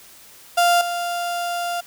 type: tone with level steps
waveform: 35% pulse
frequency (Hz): 697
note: F5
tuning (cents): -4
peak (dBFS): -12 / -21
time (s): 0.57-1.81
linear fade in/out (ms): 10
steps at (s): 0.81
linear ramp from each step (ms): 2
effects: white hiss -46 dBFS RMS until 1.86 s